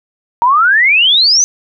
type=exponential sweep; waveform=sine; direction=up; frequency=919 to 6272 Hz; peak=-6 dBFS; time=0.42-1.44 s; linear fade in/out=0 ms; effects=none